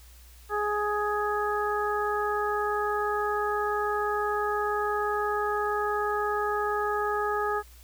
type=harmonic tone; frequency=417 Hz; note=G#4; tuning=7 cents sharp; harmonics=1 / 2 / 3 / 4; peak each=-29 / -31 / -30 / -34 dBFS; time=0.49-7.63 s; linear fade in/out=50 ms; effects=added 60 Hz sine -49 dBFS peak until 7.83 s + white hiss -56 dBFS RMS until 7.83 s